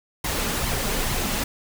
pink noise with flanger, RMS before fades -25 dBFS, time 0.24-1.44 s, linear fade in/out 5 ms, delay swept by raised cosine 0.95 to 5.05 ms, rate 2.3 Hz, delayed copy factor +0.5, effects none

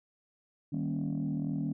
sine chord, Eb dominant seventh, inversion none, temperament equal with one note detuned, 154.58 / 196 / 233.1 / 277.2 Hz, Eb3 / G3 / Bb3 / Db4, -11 / 0 / 0 / 0 cents, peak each -33 / -36 / -36 / -34 dBFS, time 0.72-1.73 s, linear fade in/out 10 ms, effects tanh soft clip ceiling -25 dBFS

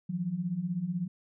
sine beating tone pair, 164.81 / 180.81 Hz, E3 / F#3, 0 / -40 cents, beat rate 16 Hz, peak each -35 / -31 dBFS, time 0.09-1.08 s, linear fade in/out 10 ms, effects none

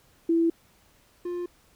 sine / triangle tone pair in turn, 332.3 / 352.1 Hz, E4 / F4, +14 / +14 cents, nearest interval minor second, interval 100 cents, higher second, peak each -19 / -27 dBFS, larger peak first, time 0.29-0.5 / 1.25-1.46 s, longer neither, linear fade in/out 5 ms, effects pink hiss -61 dBFS RMS until 1.75 s

